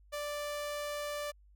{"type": "tone", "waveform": "sawtooth", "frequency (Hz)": 587.3, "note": "D5", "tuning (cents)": 0, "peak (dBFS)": -32, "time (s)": [0.12, 1.32], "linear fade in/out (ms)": 20, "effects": ["added 50 Hz sine -58 dBFS peak until 1.55 s"]}